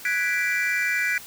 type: chord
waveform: triangle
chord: G# half-diminished seventh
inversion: third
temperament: equal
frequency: 1480 / 1661.2 / 1975.5 / 2349 Hz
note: F#6 / G#6 / B6 / D7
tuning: 0 / 0 / 0 / 0 cents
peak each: -27 / -27 / -24 / -25 dBFS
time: 0.05-1.18 s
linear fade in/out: 2 ms
effects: white hiss -42 dBFS RMS until 1.26 s